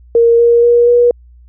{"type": "tone with pitch steps", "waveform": "sine", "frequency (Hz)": [466.1, 471.2, 476.4, 481.7], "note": ["A#4", "A#4", "A#4", "B4"], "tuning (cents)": [0, 19, 38, -43], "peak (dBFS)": -5, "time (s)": [0.15, 1.11], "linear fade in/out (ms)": 2, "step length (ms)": 240, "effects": ["added 60 Hz sine -38 dBFS peak until 1.48 s"]}